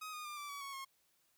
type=tone with pitch steps; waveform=sawtooth; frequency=1259 / 1227.4 / 1196.6 / 1166.6 / 1137.3 / 1108.8 / 1080.9 Hz; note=D#6 / D#6 / D6 / D6 / C#6 / C#6 / C#6; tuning=+20 / -24 / +32 / -12 / +44 / 0 / -44 cents; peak=-40 dBFS; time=0.01-0.85 s; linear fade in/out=10 ms; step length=120 ms; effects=white hiss -75 dBFS RMS until 1.37 s